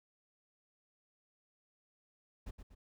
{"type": "noise with echo", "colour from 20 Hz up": "brown", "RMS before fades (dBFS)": -43, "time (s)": [2.46, 2.51], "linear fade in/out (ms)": 10, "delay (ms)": 120, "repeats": 2, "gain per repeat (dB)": -7, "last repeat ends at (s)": 2.75, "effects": []}